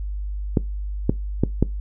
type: clicks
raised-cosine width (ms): 3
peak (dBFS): -3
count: 4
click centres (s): 0.572 / 1.095 / 1.436 / 1.626
effects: noise-tail reverb RT60 0.2 s tail -21 dB re dry + added 50 Hz sine -25 dBFS peak until 1.8 s